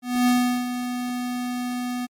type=tone with ADSR envelope; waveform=square; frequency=246.9 Hz; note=B3; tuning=in tune; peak=-16 dBFS; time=0.02-2.07 s; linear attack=250 ms; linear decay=380 ms; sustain=-10 dB; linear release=25 ms; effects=MP3 64 kbps